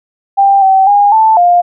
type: tone with pitch steps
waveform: sine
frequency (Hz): 791 / 768 / 815 / 881 / 704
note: G5 / G5 / G#5 / A5 / F5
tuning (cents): +15 / -36 / -33 / +2 / +14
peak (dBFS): -4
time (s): 0.37-1.62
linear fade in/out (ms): 20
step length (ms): 250
effects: none